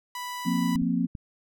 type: tone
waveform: sawtooth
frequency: 987.8 Hz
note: B5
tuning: in tune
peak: -29 dBFS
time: 0.15-0.76 s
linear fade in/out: 2 ms
type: chord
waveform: sine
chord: F suspended fourth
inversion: none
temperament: equal with one note detuned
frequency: 176.03 / 233.1 / 261.6 Hz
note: F3 / Bb3 / C4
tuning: +14 / 0 / 0 cents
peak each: -27 dBFS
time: 0.45-1.07 s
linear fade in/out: 20 ms
type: clicks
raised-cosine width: 5 ms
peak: -24 dBFS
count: 3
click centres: 0.756 / 0.818 / 1.152 s
effects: none